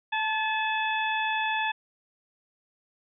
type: harmonic tone with a mistuned harmonic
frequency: 862 Hz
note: A5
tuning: 36 cents flat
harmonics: 1 / 2 / 3 / 4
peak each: -28 / -30 / -32 / -36 dBFS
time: 0.12-1.72 s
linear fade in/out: 10 ms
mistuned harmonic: 1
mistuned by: +30 cents
effects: none